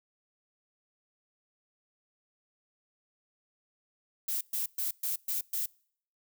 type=noise bursts; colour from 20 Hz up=violet; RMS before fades=-32 dBFS; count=6; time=4.28-5.66 s; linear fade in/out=5 ms; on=130 ms; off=120 ms; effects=noise-tail reverb RT60 0.6 s tail -26 dB re dry